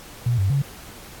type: tone with pitch steps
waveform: sine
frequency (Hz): 120.4 / 96.9 / 139.3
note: B2 / G2 / C#3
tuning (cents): -44 / -20 / +9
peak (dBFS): -17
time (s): 0.26-0.62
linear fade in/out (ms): 5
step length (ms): 120
effects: pink hiss -42 dBFS RMS until 1.2 s + AAC 64 kbps